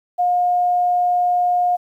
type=tone; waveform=sine; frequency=714 Hz; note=F5; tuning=38 cents sharp; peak=-14 dBFS; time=0.18-1.77 s; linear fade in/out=20 ms; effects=9-bit